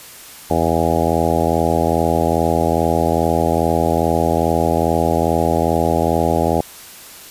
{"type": "harmonic tone", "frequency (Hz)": 82.41, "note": "E2", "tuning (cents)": 0, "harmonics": [1, 2, 3, 4, 5, 6, 7, 8, 9, 10], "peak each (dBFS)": [-23, -23, -23, -23, -23, -23, -23, -23, -23, -23], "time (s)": [0.5, 6.61], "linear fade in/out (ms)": 5, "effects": ["white hiss -38 dBFS RMS until 7.3 s", "resampled to 32000 Hz"]}